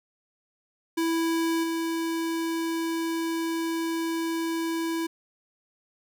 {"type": "tone with level steps", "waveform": "square", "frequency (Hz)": 329.6, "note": "E4", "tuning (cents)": 0, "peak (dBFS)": [-24, -27], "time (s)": [0.97, 5.07], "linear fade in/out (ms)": 10, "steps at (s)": 1.63, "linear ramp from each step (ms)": 10, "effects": []}